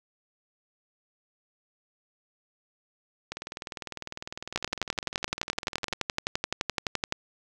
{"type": "two click trains", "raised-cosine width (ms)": 0.2, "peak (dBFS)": [-18, -9], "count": [53, 31], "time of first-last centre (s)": [[3.32, 5.933], [4.56, 7.124]], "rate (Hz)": [19.9, 11.7], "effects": []}